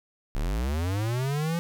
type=linear sweep; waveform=square; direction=up; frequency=30.87 to 172.7 Hz; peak=-26 dBFS; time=0.35-1.59 s; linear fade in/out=0 ms; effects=10-bit